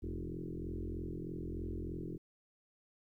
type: tone with frequency modulation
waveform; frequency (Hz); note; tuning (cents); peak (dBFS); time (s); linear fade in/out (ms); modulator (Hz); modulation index
sine; 130.2; C3; -8; -38; 0.02-2.18; 20; 43.2; 5.9
effects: 13-bit